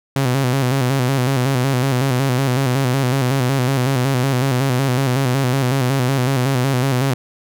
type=tone with vibrato; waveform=sawtooth; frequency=130.81 Hz; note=C3; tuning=in tune; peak=-11 dBFS; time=0.16-7.14 s; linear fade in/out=2 ms; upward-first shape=square; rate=5.4 Hz; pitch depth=79 cents each way; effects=none